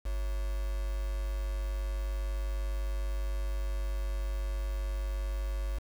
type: tone with quantisation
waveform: sine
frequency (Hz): 49.85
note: G1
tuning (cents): +30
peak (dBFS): -30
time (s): 0.05-5.79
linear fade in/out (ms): 10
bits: 7
effects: none